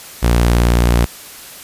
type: tone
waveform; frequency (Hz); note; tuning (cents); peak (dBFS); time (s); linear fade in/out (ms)
sawtooth; 59; A#1; +22; -6; 0.22-1.06; 20
effects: white hiss -35 dBFS RMS until 1.63 s + resampled to 32000 Hz